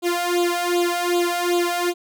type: tone with flanger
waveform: sawtooth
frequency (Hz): 350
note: F4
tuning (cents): +4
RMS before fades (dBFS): -21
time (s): 0.02-1.94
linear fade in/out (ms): 50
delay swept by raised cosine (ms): 0.26 to 1.36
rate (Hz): 2.6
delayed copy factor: +1
effects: none